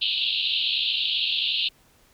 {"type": "band-pass noise", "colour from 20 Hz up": "pink", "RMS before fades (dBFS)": -25, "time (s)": [0.01, 1.69], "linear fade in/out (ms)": 10, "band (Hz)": [2700, 4200], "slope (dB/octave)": 96, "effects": ["pink hiss -59 dBFS RMS until 2.13 s"]}